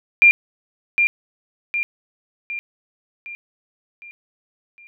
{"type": "tone with echo", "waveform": "sine", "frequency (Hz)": 2392, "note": "D7", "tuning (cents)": 31, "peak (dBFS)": -7, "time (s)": [0.22, 0.31], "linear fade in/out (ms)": 0, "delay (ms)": 760, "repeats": 6, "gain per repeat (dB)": -6, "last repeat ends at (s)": 4.87, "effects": []}